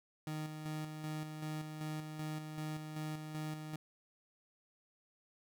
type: tone with tremolo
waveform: 30% pulse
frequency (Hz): 154.4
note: D#3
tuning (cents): -13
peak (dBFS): -36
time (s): 0.27-3.76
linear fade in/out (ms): 2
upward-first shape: square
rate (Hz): 2.6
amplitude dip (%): 45
effects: none